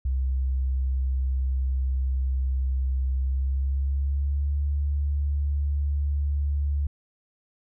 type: tone with pitch glide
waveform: sine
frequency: 65.41 to 71.74 Hz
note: C2 to D2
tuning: 0 to -40 cents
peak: -22 dBFS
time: 0.05-6.87 s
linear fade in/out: 5 ms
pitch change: +160 cents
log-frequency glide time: 3.16-4.55 s
effects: none